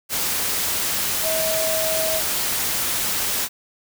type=tone in noise; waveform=sine; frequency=640 Hz; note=D#5; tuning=49 cents sharp; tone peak=-23 dBFS; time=1.22-2.22 s; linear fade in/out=50 ms; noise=white; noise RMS=-23 dBFS; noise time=0.09-3.49 s; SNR=-3 dB; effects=none